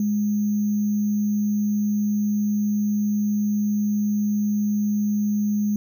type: tone with sample-and-hold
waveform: sine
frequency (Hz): 207.7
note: G#3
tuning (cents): 0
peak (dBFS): -19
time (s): 0-5.76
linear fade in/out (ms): 2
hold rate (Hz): 6300
effects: none